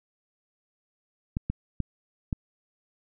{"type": "clicks", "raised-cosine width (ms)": 5, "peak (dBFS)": -15, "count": 4, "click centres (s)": [1.369, 1.5, 1.803, 2.328], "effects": []}